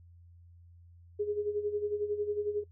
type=tone with tremolo; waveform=sine; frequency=415.3 Hz; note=G#4; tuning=in tune; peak=-27 dBFS; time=1.19-2.64 s; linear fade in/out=10 ms; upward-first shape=sine; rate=11 Hz; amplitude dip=70%; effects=noise-tail reverb RT60 0.1 s tail -21 dB re dry + added 86 Hz sine -53 dBFS peak until 2.71 s